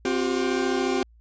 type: chord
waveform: 40% pulse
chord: C suspended fourth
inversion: none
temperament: equal with one note detuned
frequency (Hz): 261.6 / 357.8 / 392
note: C4 / F4 / G4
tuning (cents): 0 / +42 / 0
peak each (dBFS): -26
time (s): 0.05-1.03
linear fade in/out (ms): 2
effects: added 57 Hz sine -51 dBFS peak until 1.2 s + resampled to 16000 Hz